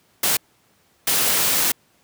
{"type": "noise bursts at uneven times", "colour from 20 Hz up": "white", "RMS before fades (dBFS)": -19, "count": 2, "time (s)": [[0.23, 0.37], [1.07, 1.72]], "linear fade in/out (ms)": 5, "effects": ["pink hiss -60 dBFS RMS until 2.03 s", "high-pass 100 Hz 12 dB/octave"]}